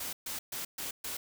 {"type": "noise bursts", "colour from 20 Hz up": "white", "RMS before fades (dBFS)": -38, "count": 5, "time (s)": [0, 1.17], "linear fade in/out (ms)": 5, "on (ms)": 130, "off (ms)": 130, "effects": []}